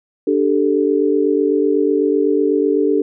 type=chord; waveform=sine; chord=D suspended fourth; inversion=none; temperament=equal; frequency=293.7 / 392 / 440 Hz; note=D4 / G4 / A4; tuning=0 / 0 / 0 cents; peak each=-17 dBFS; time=0.27-3.02 s; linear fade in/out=5 ms; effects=none